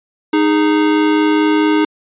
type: tone pair together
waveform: square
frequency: 308.9 / 413.5 Hz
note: D#4 / G#4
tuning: -12 / -8 cents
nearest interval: perfect fourth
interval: 504 cents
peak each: -12 / -18 dBFS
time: 0.33-1.85 s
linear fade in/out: 5 ms
effects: resampled to 8000 Hz